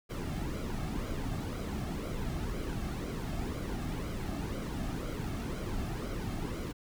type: noise with flanger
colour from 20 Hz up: brown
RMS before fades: -36 dBFS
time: 0.09-6.73 s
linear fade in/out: 20 ms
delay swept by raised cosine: 1.1 to 2.1 ms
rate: 2 Hz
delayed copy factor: -0.6
effects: none